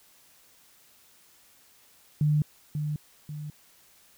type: tone with echo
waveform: sine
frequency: 150 Hz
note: D3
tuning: 37 cents sharp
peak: -20 dBFS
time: 2.21-2.42 s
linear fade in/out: 2 ms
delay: 540 ms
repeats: 2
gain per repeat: -7 dB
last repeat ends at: 3.5 s
effects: white hiss -59 dBFS RMS until 4.17 s